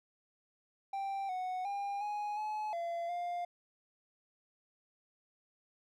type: tone with pitch steps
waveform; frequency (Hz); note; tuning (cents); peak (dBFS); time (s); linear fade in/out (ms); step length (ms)
triangle; 785 / 738 / 803 / 832 / 853 / 682 / 702; G5 / F#5 / G5 / G#5 / G#5 / F5 / F5; +2 / -5 / +41 / +3 / +46 / -41 / +9; -33; 0.93-3.45; 5; 360
effects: none